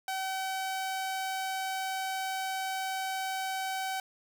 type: tone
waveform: sawtooth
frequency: 763 Hz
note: G5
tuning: 47 cents flat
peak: -28 dBFS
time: 0.08-4 s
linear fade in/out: 2 ms
effects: none